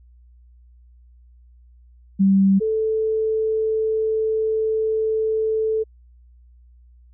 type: tone pair in turn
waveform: sine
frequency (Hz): 194.4 / 438.9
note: G3 / A4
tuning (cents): -14 / -4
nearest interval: octave + major second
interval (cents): 1410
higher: second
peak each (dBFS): -12 / -18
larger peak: first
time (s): 2.19-2.6 / 2.6-5.84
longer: second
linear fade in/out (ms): 20
effects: added 60 Hz sine -47 dBFS peak until 7.13 s